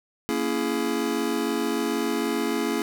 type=chord; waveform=square; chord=A# half-diminished seventh; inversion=none; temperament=just; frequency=233.1 / 279.7 / 335.6 / 419.5 Hz; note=A#3 / C#4 / E4 / G#4; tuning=0 / +16 / +31 / +17 cents; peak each=-30 dBFS; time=0.29-2.82 s; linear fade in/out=0 ms; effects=none